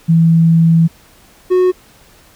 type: tone pair in turn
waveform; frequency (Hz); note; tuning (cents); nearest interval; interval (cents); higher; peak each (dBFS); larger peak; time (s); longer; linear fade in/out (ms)
sine / triangle; 164.81 / 366.2; E3 / F#4; 0 / -18; octave + major second; 1382; second; -6; neither; 0.08-0.88 / 1.5-1.72; first; 20
effects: pink hiss -46 dBFS RMS until 2.35 s